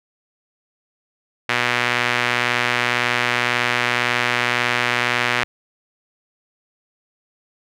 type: tone with band-pass filter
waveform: sawtooth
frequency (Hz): 121.9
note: B2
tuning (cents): -22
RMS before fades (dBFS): -20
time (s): 1.49-5.44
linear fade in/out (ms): 5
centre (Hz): 2100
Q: 1.6
effects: none